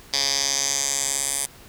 10% pulse tone with band-pass filter sweep, 138.59 Hz, C#3, in tune, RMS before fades -24 dBFS, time 0.13-1.46 s, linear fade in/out 5 ms, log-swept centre 4900 to 9100 Hz, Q 3.3, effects pink hiss -47 dBFS RMS until 1.68 s

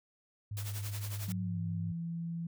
sine tone with vibrato, 102.5 Hz, G#2, 22 cents flat, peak -36 dBFS, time 0.51-1.92 s, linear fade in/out 5 ms, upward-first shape sine, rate 9.1 Hz, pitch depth 32 cents each way
white noise with tremolo, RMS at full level -42 dBFS, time 0.57-1.32 s, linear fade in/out 0 ms, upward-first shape triangle, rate 11 Hz, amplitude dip 80%
sine tone with pitch glide, 182.1 to 167.95 Hz, F#3 to E3, -27 to +33 cents, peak -35 dBFS, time 1.28-2.47 s, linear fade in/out 5 ms, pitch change -140 cents, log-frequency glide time 1.42-1.6 s
effects none

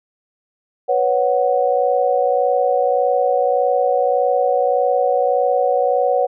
sine chord, B suspended second, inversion none, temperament just, 493.9 / 555.6 / 740.8 Hz, B4 / C#5 / F#5, 0 / +4 / +2 cents, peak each -18 dBFS, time 0.88-6.27 s, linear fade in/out 20 ms, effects none

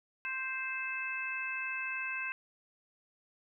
harmonic tone, 523.3 Hz, C5, in tune, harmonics 2 / 3 / 4 / 5, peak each -45 / -39 / -43 / -37 dBFS, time 0.25-2.32 s, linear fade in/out 0 ms, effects none

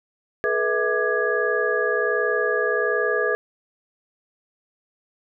sine tone cluster, 425.2 / 486.5 / 649 / 1192 / 1668 Hz, G#4 / B4 / E5 / D6 / G#6, +41 / -26 / -27 / +25 / +7 cents, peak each -24 / -25 / -28 / -30 / -24 dBFS, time 0.44-3.35 s, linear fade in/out 0 ms, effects none

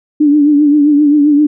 sine tone with vibrato, 293.7 Hz, D4, in tune, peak -5 dBFS, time 0.2-1.47 s, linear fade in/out 10 ms, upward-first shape triangle, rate 7.6 Hz, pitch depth 67 cents each way, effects none

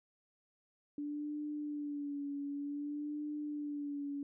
sine tone with vibrato, 290.6 Hz, D4, 18 cents flat, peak -37 dBFS, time 0.98-4.23 s, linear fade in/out 2 ms, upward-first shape sine, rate 0.54 Hz, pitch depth 43 cents each way, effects none

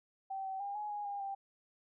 sine tone with pitch steps, 774 / 767 / 804 / 839 / 827 / 807 / 788 Hz, G5 / G5 / G5 / G#5 / G#5 / G#5 / G5, -22 / -38 / +44 / +17 / -8 / -50 / +9 cents, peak -37 dBFS, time 0.3-1.35 s, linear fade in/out 10 ms, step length 150 ms, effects none

